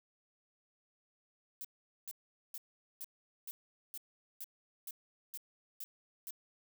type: noise bursts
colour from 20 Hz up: violet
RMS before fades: -44 dBFS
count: 11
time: 1.61-6.306 s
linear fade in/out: 0 ms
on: 36 ms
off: 430 ms
effects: none